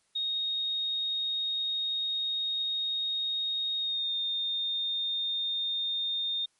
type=tone with pitch glide; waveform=sine; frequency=3729 to 3650 Hz; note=A#7 to A#7; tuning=0 to -37 cents; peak=-28 dBFS; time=0.15-6.46 s; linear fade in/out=10 ms; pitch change=-37 cents; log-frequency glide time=3.79-4.14 s; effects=white hiss -71 dBFS RMS until 6.59 s + MP3 48 kbps